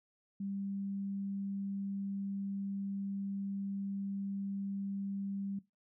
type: tone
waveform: sine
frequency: 197.5 Hz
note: G3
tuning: 13 cents sharp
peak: -36 dBFS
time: 0.4-5.59 s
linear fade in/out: 5 ms
effects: noise-tail reverb RT60 0.2 s tail -18 dB re dry